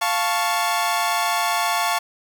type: chord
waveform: sawtooth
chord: F augmented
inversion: none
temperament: equal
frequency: 698.5 / 880 / 1108.7 Hz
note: F5 / A5 / C#6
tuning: 0 / 0 / 0 cents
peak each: -20 dBFS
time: 0.01-1.99 s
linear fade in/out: 10 ms
effects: 7-bit